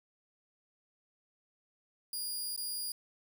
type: tone with dropouts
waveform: 15% pulse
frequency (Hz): 4848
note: D#8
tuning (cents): -46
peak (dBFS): -29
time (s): 2.13-2.92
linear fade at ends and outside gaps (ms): 2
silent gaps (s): 2.563-2.576
effects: 10-bit